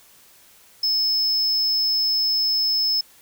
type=tone; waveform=triangle; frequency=5220 Hz; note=E8; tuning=18 cents flat; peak=-17 dBFS; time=0.83-3.01 s; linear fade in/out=5 ms; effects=white hiss -52 dBFS RMS until 3.21 s